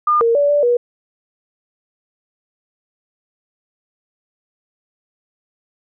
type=tone with pitch steps; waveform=sine; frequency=1210 / 463 / 575 / 583 / 482.8 Hz; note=D#6 / A#4 / D5 / D5 / B4; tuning=-49 / -12 / -37 / -13 / -39 cents; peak=-11 dBFS; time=0.07-0.77 s; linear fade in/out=5 ms; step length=140 ms; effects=none